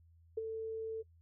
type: tone with ADSR envelope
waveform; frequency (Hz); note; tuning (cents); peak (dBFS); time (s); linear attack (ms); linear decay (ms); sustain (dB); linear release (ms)
sine; 444.6; A4; +18; -31; 0.37-1.03; 8; 23; -6; 24
effects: noise-tail reverb RT60 0.1 s tail -24 dB re dry + added 83 Hz sine -61 dBFS peak until 1.21 s